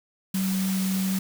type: tone in noise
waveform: sine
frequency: 190 Hz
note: F#3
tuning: 46 cents sharp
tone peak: -23 dBFS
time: 0.34-1.19 s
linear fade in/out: 5 ms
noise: white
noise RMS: -34 dBFS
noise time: 0.34-1.19 s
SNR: +8 dB
effects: none